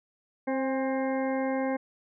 harmonic tone with a mistuned harmonic, 264.6 Hz, C4, 20 cents sharp, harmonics 1 / 2 / 3 / 4 / 6 / 7 / 8, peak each -29 / -30 / -35 / -41 / -42 / -46 / -42 dBFS, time 0.47-1.77 s, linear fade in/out 10 ms, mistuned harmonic 3, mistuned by +29 cents, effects none

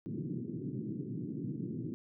pink band-pass noise, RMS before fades -39 dBFS, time 0.06-1.94 s, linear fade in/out 0 ms, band 120 to 360 Hz, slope 48 dB/octave, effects none

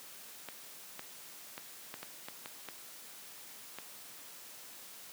clicks, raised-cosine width 0.3 ms, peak -26 dBFS, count 9, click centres 0.487 / 0.994 / 1.579 / 1.941 / 2.03 / 2.285 / 2.459 / 2.687 / 3.786 s, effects white hiss -51 dBFS RMS until 5.12 s + high-pass 150 Hz 12 dB/octave

